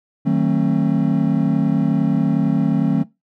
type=chord; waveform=triangle; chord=D# diminished seventh; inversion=none; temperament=just; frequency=155.56 / 186.68 / 224 / 268.8 Hz; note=D#3 / F#3 / A3 / C4; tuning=0 / +16 / +31 / +47 cents; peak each=-18 dBFS; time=0.25-3.04 s; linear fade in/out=20 ms; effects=noise-tail reverb RT60 0.2 s tail -19 dB re dry

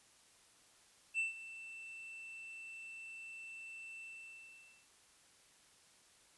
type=tone with ADSR envelope; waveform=triangle; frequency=2670 Hz; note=E7; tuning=22 cents sharp; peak=-30 dBFS; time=1.14-4.88 s; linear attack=47 ms; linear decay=140 ms; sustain=-16 dB; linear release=870 ms; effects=white hiss -66 dBFS RMS until 6.37 s + resampled to 24000 Hz

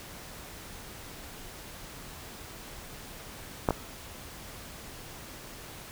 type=clicks; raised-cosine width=1 ms; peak=-9 / -12 dBFS; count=2; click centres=3.688 / 3.707 s; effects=pink hiss -45 dBFS RMS until 5.91 s

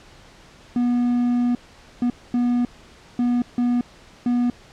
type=tone bursts at uneven times; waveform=triangle; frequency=243 Hz; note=B3; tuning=28 cents flat; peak=-15 dBFS; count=6; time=0.76-1.55 / 2.02-2.1 / 2.34-2.65 / 3.19-3.42 / 3.58-3.81 / 4.26-4.5 s; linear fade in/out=2 ms; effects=pink hiss -48 dBFS RMS until 4.72 s + low-pass 6000 Hz 12 dB/octave

